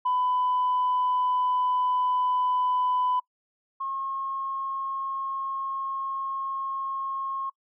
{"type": "tone pair in turn", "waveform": "sine", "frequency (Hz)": [1000, 1080.7], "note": ["B5", "C#6"], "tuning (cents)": [21, -44], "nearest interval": "minor second", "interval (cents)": 135, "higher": "second", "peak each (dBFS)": [-21, -28], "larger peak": "first", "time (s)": [[0.05, 3.2], [3.8, 7.5]], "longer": "second", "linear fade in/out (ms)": 10, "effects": ["noise-tail reverb RT60 0.1 s tail -24 dB re dry", "tanh soft clip ceiling -18 dBFS"]}